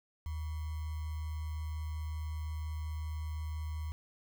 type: tone with sample-and-hold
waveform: sine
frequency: 77.78 Hz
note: D#2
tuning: in tune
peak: -35 dBFS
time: 0.26-3.92 s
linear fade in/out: 0 ms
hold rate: 1050 Hz
effects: none